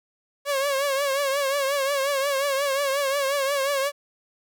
sawtooth tone with vibrato, 554.4 Hz, C#5, in tune, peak -18 dBFS, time 0.45-3.92 s, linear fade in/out 50 ms, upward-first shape triangle, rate 5.6 Hz, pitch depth 85 cents each way, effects none

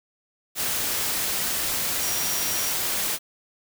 sine tone in noise, 5690 Hz, F8, 31 cents sharp, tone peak -31 dBFS, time 2-2.74 s, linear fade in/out 50 ms, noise white, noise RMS -26 dBFS, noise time 0.55-3.19 s, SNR -8 dB, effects none

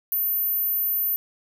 sine tone, 13470 Hz, G#9, 23 cents sharp, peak -21 dBFS, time 0.12-1.16 s, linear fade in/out 0 ms, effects none

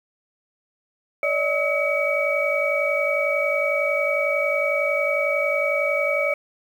sine tone cluster, 574 / 625 / 1285 / 2268 Hz, D5 / D#5 / E6 / C#7, -40 / +8 / -45 / +39 cents, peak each -23 / -26 / -31 / -23 dBFS, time 1.23-6.34 s, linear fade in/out 2 ms, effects 8-bit

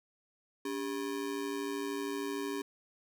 square ring-modulated tone, 342.4 Hz, F4, 34 cents flat, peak -32 dBFS, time 0.65-2.62 s, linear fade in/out 5 ms, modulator 56.5 Hz, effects none

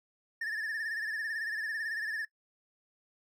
triangle tone with vibrato, 1760 Hz, A6, in tune, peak -31 dBFS, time 0.41-2.25 s, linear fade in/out 5 ms, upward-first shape sine, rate 18 Hz, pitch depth 78 cents each way, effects noise-tail reverb RT60 0.1 s tail -21 dB re dry

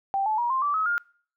sine tone with pitch steps, 784 / 864.9 / 954.1 / 1052.6 / 1161.2 / 1281 / 1413.2 Hz, G5 / A5 / A#5 / C6 / D6 / E6 / F6, 0 / -30 / +40 / +10 / -20 / -50 / +20 cents, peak -22 dBFS, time 0.14-0.98 s, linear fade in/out 0 ms, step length 120 ms, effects noise-tail reverb RT60 0.5 s tail -25 dB re dry

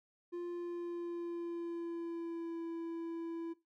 triangle tone with pitch glide, 348.9 to 333 Hz, F4 to E4, -2 to +18 cents, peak -36 dBFS, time 0.32-3.54 s, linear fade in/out 20 ms, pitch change -80 cents, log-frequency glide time 0.47-2.63 s, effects noise-tail reverb RT60 0.2 s tail -17 dB re dry

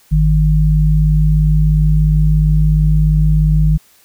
sine tone pair together, 51.4 / 154.4 Hz, G#1 / D#3, -17 / -13 cents, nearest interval octave + perfect fifth, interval 1904 cents, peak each -11 dBFS, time 0.11-3.78 s, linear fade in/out 20 ms, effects white hiss -50 dBFS RMS until 4.04 s

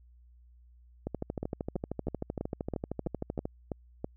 two click trains, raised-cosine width 2 ms, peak -20 / -20 dBFS, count 32 / 9, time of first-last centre 1.07-3.455 / 1.43-4.044 s, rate 13 / 3.06 Hz, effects added 60 Hz sine -55 dBFS peak until 4.16 s

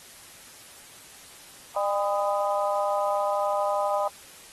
harmonic tone with a mistuned harmonic, 201.3 Hz, G3, 46 cents sharp, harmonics 3 / 4 / 5 / 6, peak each -26 / -28 / -30 / -32 dBFS, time 1.76-4.08 s, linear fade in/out 5 ms, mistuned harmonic 6, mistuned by +52 cents, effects white hiss -48 dBFS RMS until 4.52 s + AAC 32 kbps

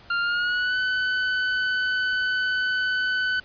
40% pulse tone with pitch glide, 1396.9 to 1505.8 Hz, F6 to F#6, 0 to +30 cents, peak -21 dBFS, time 0.1-3.4 s, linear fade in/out 5 ms, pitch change +130 cents, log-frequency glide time 0.21-0.78 s, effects pink hiss -50 dBFS RMS until 3.44 s + resampled to 11025 Hz

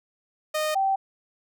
sawtooth / sine tone pair in turn, 616 / 776.1 Hz, D#5 / G5, -17 / -18 cents, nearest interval major third, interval 399 cents, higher second, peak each -20 dBFS, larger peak neither, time 0.54-0.75 / 0.75-0.96 s, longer neither, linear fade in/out 10 ms, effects none

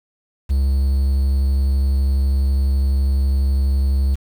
triangle tone with vibrato, 67.9 Hz, C#2, 35 cents flat, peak -12 dBFS, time 0.49-4.16 s, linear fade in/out 20 ms, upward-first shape sine, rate 12 Hz, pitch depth 11 cents each way, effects 7-bit

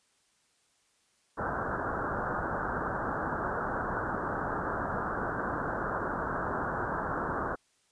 white low-pass noise, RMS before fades -33 dBFS, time 1.37-7.56 s, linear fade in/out 20 ms, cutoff 1600 Hz, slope 96 dB/octave, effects white hiss -70 dBFS RMS until 7.91 s + resampled to 22050 Hz

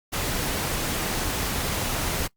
pink noise, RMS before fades -27 dBFS, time 0.12-2.28 s, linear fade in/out 20 ms, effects noise-tail reverb RT60 0.1 s tail -22 dB re dry + Opus 48 kbps

